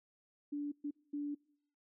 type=tone bursts at uneven times; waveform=sine; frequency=290.4 Hz; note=D4; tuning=19 cents flat; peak=-36 dBFS; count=3; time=0.52-0.72 / 0.84-0.91 / 1.13-1.35 s; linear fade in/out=10 ms; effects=noise-tail reverb RT60 0.8 s tail -26 dB re dry